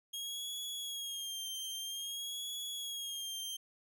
sawtooth tone with vibrato, 3257 Hz, G#7, 34 cents flat, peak -36 dBFS, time 0.13-3.57 s, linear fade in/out 10 ms, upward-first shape sine, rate 0.51 Hz, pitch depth 60 cents each way, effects none

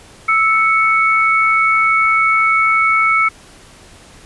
sine tone pair together, 1313.7 / 2217 Hz, E6 / C#7, -6 / 0 cents, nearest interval major sixth, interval 906 cents, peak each -13 dBFS, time 0.28-3.29 s, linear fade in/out 10 ms, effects pink hiss -42 dBFS RMS until 4.25 s + resampled to 24000 Hz

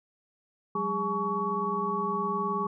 sine tone cluster, 183.2 / 202.5 / 408 / 855 / 1123 Hz, F#3 / G#3 / G#4 / A5 / C#6, -17 / -43 / -31 / -50 / +22 cents, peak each -37 / -36 / -33 / -37 / -29 dBFS, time 0.75-2.67 s, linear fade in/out 5 ms, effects none

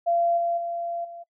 sine tone with level steps, 685 Hz, F5, 34 cents flat, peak -19 / -22 / -27 / -37 dBFS, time 0.06-1.24 s, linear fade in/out 20 ms, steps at 0.37 / 0.57 / 1.04 s, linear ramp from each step 10 ms, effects noise-tail reverb RT60 0.1 s tail -24 dB re dry

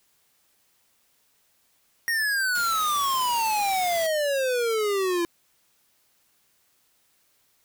square exponential sweep, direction down, 1877 to 337.9 Hz, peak -23 dBFS, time 2.08-5.25 s, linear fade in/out 0 ms
white noise, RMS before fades -36 dBFS, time 2.55-4.07 s, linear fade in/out 5 ms
effects white hiss -66 dBFS RMS until 7.64 s

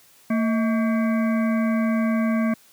harmonic tone with a mistuned harmonic, 226.6 Hz, A#3, 49 cents flat, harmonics 1 / 3 / 5 / 7 / 9 / 10, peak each -19 / -29 / -33 / -36 / -38 / -39 dBFS, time 0.3-2.54 s, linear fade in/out 5 ms, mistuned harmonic 3, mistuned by -110 cents, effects white hiss -54 dBFS RMS until 2.72 s + high-pass 80 Hz 12 dB/octave

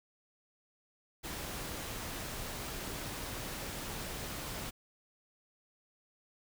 pink noise, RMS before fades -41 dBFS, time 1.23-4.71 s, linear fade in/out 20 ms, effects none

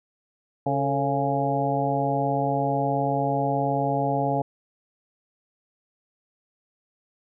harmonic tone with a mistuned harmonic, 138.59 Hz, C#3, in tune, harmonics 1 / 2 / 3 / 4 / 5 / 6, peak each -28 / -29 / -31 / -29 / -27 / -28 dBFS, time 0.66-4.42 s, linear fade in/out 5 ms, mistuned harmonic 3, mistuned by +88 cents, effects none

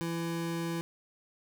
square tone pair together, 167.34 / 334.9 Hz, E3 / E4, +26 / +27 cents, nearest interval octave, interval 1201 cents, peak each -35 / -36 dBFS, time 0.01-0.81 s, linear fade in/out 0 ms, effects none

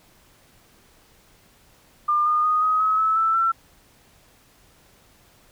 sine tone with pitch steps, 1200 / 1219.6 / 1239.5 / 1259.7 / 1280.2 / 1301.1 / 1322.3 / 1343.8 Hz, D6 / D#6 / D#6 / D#6 / D#6 / E6 / E6 / E6, +37 / -35 / -7 / +21 / +49 / -23 / +5 / +33 cents, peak -17 dBFS, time 2.08-3.52 s, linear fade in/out 10 ms, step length 180 ms, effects pink hiss -56 dBFS RMS until 5.51 s

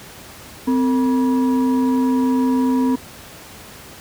sine tone with frequency modulation, 257.7 Hz, C4, 26 cents flat, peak -14 dBFS, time 0.67-2.96 s, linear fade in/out 10 ms, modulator 710 Hz, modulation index 0.48, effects pink hiss -39 dBFS RMS until 4 s + high-pass 60 Hz 12 dB/octave

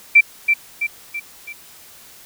sine tone with echo, 2345 Hz, D7, 3 cents flat, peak -5 dBFS, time 0.15-0.21 s, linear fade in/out 10 ms, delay 330 ms, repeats 4, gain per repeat -6 dB, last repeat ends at 1.53 s, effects white hiss -44 dBFS RMS until 2.25 s

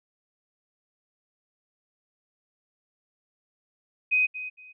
sine tone with echo, 2508 Hz, D#7, 13 cents sharp, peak -19 dBFS, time 4.11-4.27 s, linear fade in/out 20 ms, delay 230 ms, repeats 2, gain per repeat -13 dB, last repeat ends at 4.73 s, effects none

